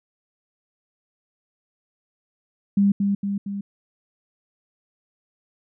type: tone with echo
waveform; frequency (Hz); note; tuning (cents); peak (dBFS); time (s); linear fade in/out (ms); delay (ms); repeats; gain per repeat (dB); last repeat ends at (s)
sine; 200; G3; +35; -14; 2.77-2.92; 5; 230; 3; -4; 3.61
effects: none